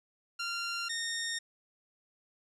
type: tone pair in turn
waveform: 15% pulse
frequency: 1386 / 1841.6 Hz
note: F6 / A#6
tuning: -14 / -22 cents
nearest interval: perfect fourth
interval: 492 cents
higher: second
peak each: -27 dBFS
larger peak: neither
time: 0.39-0.89 / 0.89-1.39 s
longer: neither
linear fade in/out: 10 ms
effects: resampled to 24000 Hz + 11-bit